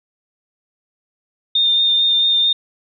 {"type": "tone with vibrato", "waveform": "sine", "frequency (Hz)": 3633, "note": "A#7", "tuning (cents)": -45, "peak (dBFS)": -12, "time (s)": [1.55, 2.53], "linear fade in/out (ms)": 5, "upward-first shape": "sine", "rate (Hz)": 4.5, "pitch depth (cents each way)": 14, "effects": []}